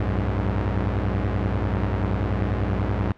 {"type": "tone cluster", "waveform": "sawtooth", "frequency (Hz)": [61.3, 93.5, 103.8], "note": ["B1", "F#2", "G#2"], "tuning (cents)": [-12, 19, 0], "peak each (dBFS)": -22, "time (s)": [0, 3.12], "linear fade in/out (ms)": 0, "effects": ["pink hiss -52 dBFS RMS until 3.17 s", "low-pass 2000 Hz 12 dB/octave"]}